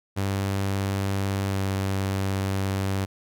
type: tone with pitch glide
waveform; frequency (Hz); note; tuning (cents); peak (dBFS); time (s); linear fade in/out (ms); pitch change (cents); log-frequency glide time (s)
sawtooth; 98 to 96.93; G2 to G2; 0 to -19; -20; 0.16-3.06; 20; -19; 1.5-1.56
effects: none